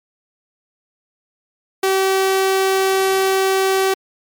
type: tone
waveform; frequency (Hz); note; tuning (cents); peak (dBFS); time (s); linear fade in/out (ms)
sawtooth; 383.5; G4; -38; -10; 1.83-3.94; 5
effects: MP3 96 kbps